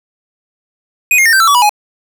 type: tone with pitch steps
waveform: square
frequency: 2489 / 2130 / 1822.1 / 1558.9 / 1333.8 / 1141.2 / 976.4 / 835.4 Hz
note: D#7 / C7 / A#6 / G6 / E6 / C#6 / B5 / G#5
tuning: 0 / +30 / -40 / -10 / +20 / +50 / -20 / +10 cents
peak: -7 dBFS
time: 1.11-1.694 s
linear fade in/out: 2 ms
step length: 73 ms
effects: none